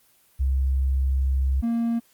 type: tone pair in turn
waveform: sine / triangle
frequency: 66.6 / 232.3 Hz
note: C2 / A#3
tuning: +31 / -6 cents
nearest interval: octave + minor seventh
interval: 2163 cents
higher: second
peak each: -19 dBFS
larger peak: neither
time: 0.39-1.62 / 1.62-2 s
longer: first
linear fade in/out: 20 ms
effects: white hiss -60 dBFS RMS until 2.13 s + Opus 24 kbps